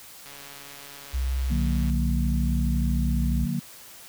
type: click train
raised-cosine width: 0.2 ms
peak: -27 dBFS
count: 232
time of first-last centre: 0.26-1.898 s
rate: 141 Hz
type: tone with vibrato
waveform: sine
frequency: 63.1 Hz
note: B1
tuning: 38 cents sharp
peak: -23 dBFS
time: 1.13-3.46 s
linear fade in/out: 20 ms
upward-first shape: triangle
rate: 0.91 Hz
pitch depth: 11 cents each way
type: chord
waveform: sine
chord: D augmented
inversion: none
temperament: equal with one note detuned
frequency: 146.83 / 180.88 / 233.1 Hz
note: D3 / F#3 / A#3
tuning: 0 / -39 / 0 cents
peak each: -29 dBFS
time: 1.5-3.6 s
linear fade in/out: 10 ms
effects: white hiss -46 dBFS RMS until 4.08 s